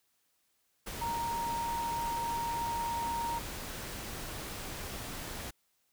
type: tone in noise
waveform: sine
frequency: 932.3 Hz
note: A#5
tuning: in tune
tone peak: -32 dBFS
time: 1.01-3.39 s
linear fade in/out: 10 ms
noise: pink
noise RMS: -41 dBFS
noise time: 0.86-5.51 s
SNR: +6 dB
effects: white hiss -75 dBFS RMS until 5.92 s